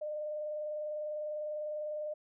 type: tone with vibrato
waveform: sine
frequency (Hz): 604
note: D5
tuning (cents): +48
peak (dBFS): -35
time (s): 0.01-2.14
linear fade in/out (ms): 10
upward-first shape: sine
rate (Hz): 20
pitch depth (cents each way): 30
effects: none